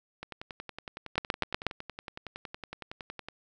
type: two click trains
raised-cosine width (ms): 0.3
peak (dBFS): -23 / -9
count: 34 / 5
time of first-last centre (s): 0.23-3.286 / 1.18-1.667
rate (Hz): 10.8 / 8.22
effects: none